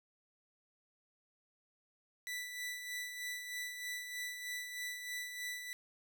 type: tone with tremolo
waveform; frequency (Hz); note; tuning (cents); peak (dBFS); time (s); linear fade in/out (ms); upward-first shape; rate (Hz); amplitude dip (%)
sawtooth; 1975.5; B6; 0; -35; 2.27-5.73; 0; sine; 3.2; 50
effects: none